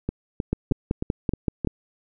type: two click trains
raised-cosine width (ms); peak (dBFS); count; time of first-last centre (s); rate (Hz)
3; -12 / -9; 6 / 7; 0.09-1.648 / 0.53-1.673; 3.21 / 5.25
effects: none